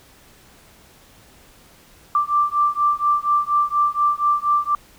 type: beating tone pair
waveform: sine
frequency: 1174.7 / 1178.9 Hz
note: D6 / D6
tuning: 0 / +6 cents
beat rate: 4.2 Hz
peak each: -19 dBFS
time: 2.15-4.75 s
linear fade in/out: 2 ms
effects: pink hiss -50 dBFS RMS until 4.98 s